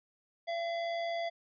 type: tone with amplitude modulation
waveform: square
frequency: 678 Hz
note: E5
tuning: 49 cents sharp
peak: -32 dBFS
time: 0.47-1.3 s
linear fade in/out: 20 ms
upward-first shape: sine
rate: 101 Hz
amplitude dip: 30%
effects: resampled to 11025 Hz